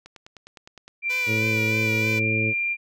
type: click train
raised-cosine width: 0.2 ms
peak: -26 dBFS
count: 9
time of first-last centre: 0.06-0.88 s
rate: 9.76 Hz
type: tone with pitch glide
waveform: sine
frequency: 2364 to 2386 Hz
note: D7 to D7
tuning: +11 to +27 cents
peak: -22 dBFS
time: 1.02-2.77 s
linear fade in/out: 50 ms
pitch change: +16 cents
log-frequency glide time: 2.18-2.27 s
type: tone with vibrato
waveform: 5% pulse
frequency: 493.9 Hz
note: B4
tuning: in tune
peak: -21 dBFS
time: 1.09-2.2 s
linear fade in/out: 20 ms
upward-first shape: sine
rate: 3.2 Hz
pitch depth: 43 cents each way
type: harmonic tone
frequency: 110 Hz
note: A2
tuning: in tune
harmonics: 1 / 2 / 3 / 4 / 5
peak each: -26 / -30 / -31 / -32 / -36 dBFS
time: 1.26-2.54 s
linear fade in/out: 50 ms
effects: none